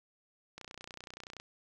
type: click train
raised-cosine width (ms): 0.2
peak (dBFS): -28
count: 26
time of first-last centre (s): 0.58-1.4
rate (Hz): 30.5
effects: none